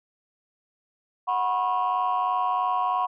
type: tone cluster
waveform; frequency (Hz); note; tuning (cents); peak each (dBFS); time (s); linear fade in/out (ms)
sine; 735 / 984 / 1087; F#5 / B5 / C#6; -12 / -7 / -34; -25; 1.27-3.07; 20
effects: tanh soft clip ceiling -17 dBFS